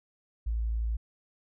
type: tone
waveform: sine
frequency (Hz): 56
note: A1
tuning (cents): +31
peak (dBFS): -27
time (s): 0.46-0.97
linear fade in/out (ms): 10
effects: none